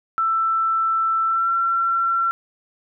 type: tone with pitch glide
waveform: sine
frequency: 1330 to 1356.4 Hz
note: E6 to E6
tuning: +15 to +49 cents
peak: -17 dBFS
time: 0.18-2.31 s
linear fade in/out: 0 ms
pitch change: +34 cents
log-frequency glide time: 1.26-1.48 s
effects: none